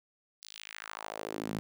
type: tone with high-pass filter sweep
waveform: sawtooth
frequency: 53.6 Hz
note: A1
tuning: 45 cents flat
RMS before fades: -41 dBFS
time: 0.42-1.59 s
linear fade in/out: 0 ms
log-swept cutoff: 4900 to 170 Hz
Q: 2.1
effects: none